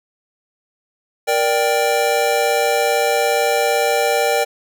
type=chord; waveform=square; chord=G minor; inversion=first; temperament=just; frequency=470.4 / 588 / 784 Hz; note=Bb4 / D5 / G5; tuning=+16 / +2 / 0 cents; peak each=-20 dBFS; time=1.27-4.45 s; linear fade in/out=20 ms; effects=none